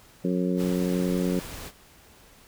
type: harmonic tone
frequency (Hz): 90.6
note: F#2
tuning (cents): -36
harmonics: 2 / 3 / 4 / 5 / 6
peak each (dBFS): -25 / -29 / -31 / -33 / -35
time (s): 0.24-1.4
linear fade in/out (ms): 10
type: noise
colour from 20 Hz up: pink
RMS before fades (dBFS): -39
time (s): 0.56-1.72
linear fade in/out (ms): 50
effects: pink hiss -54 dBFS RMS until 2.47 s